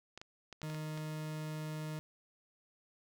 clicks, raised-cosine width 0.2 ms, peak -30 dBFS, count 7, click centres 0.176 / 0.215 / 0.527 / 0.617 / 0.7 / 0.746 / 0.976 s
40% pulse tone, 154.7 Hz, D#3, 10 cents flat, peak -38 dBFS, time 0.63-1.99 s, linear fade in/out 0 ms
effects none

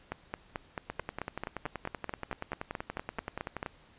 two click trains, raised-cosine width 0.5 ms, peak -20 / -19 dBFS, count 30 / 17, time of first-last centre 0.9-3.662 / 0.12-3.629 s, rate 10.5 / 4.56 Hz, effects pink hiss -60 dBFS RMS until 3.98 s + resampled to 8000 Hz

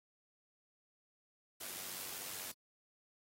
white noise with amplitude modulation, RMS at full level -43 dBFS, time 1.6-2.52 s, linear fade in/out 10 ms, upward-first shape sine, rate 95.5 Hz, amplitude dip 45%, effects high-pass 100 Hz 12 dB/octave + AAC 48 kbps

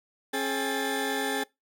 30% pulse tone cluster, 270 / 423.2 / 798 / 1755 Hz, C#4 / G#4 / G5 / A6, -45 / +33 / +31 / -5 cents, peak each -30 / -29 / -32 / -31 dBFS, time 0.33-1.44 s, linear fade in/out 10 ms, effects noise-tail reverb RT60 0.2 s tail -23 dB re dry

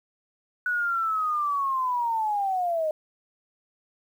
sine linear sweep, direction down, 1480 to 608 Hz, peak -23 dBFS, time 0.66-2.91 s, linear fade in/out 2 ms, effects 9-bit

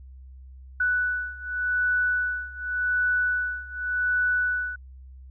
sine beating tone pair, 1484 / 1484.87 Hz, F#6 / F#6, +5 / +6 cents, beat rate 0.87 Hz, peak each -25 / -27 dBFS, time 0.8-4.76 s, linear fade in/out 5 ms, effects added 65 Hz sine -42 dBFS peak until 5.3 s

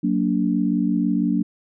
sine chord, Gb augmented, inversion none, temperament just, 185 / 231.2 / 289.1 Hz, Gb3 / Bb3 / D4, 0 / -14 / -27 cents, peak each -22 dBFS, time 0.03-1.43 s, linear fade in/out 10 ms, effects none

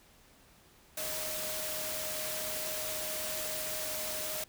sine tone in noise, 622.3 Hz, D#5, in tune, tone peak -42 dBFS, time 0.97-4.44 s, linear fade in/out 5 ms, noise white, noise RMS -37 dBFS, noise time 0.97-4.44 s, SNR -8 dB, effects pink hiss -61 dBFS RMS until 4.48 s

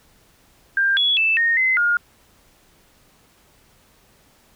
sine tone with pitch steps, 1591 / 3374 / 2641 / 1850 / 2051 / 1422 Hz, G6 / G#7 / E7 / A#6 / C7 / F6, +25 / +27 / +3 / -14 / -35 / +31 cents, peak -15 dBFS, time 0.77-1.97 s, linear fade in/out 2 ms, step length 200 ms, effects pink hiss -56 dBFS RMS until 4.55 s

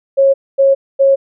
sine tone bursts, 546 Hz, C#5, 26 cents flat, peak -6 dBFS, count 3, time 0.17-1.16 s, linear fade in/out 20 ms, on 170 ms, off 240 ms, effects none

